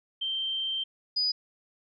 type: tone pair in turn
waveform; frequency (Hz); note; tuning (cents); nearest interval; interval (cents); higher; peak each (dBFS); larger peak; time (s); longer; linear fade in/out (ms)
sine; 3136 / 4949; G7 / D#8; 0 / -10; minor sixth; 790; second; -28 / -24; second; 0.21-0.84 / 1.16-1.32; first; 10
effects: none